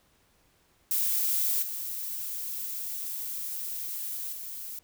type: noise with level steps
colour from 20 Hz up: violet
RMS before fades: -27 / -35 / -39 dBFS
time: 0.91-4.79 s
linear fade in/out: 2 ms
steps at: 1.62 / 4.32 s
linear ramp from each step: 10 ms
effects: pink hiss -66 dBFS RMS until 4.83 s